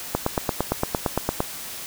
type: click train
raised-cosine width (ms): 1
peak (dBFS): -6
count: 12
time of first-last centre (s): 0.15-1.404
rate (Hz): 8.77
effects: white hiss -35 dBFS RMS until 1.86 s